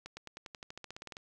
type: accelerating click train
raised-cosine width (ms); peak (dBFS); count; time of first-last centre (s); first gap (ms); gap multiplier
0.2; -27; 16; 0.06-1.169; 110; 0.94
effects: none